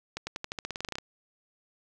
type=accelerating click train; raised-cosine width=0.2 ms; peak=-17 dBFS; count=15; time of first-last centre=0.17-0.984 s; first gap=100 ms; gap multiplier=0.91; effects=none